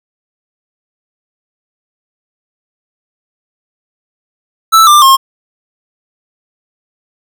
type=tone with pitch steps; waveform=square; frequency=1318.5 / 1188.3 / 1071 Hz; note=E6 / D6 / C6; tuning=0 / +20 / +40 cents; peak=-3 dBFS; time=4.72-5.17 s; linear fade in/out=20 ms; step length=150 ms; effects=none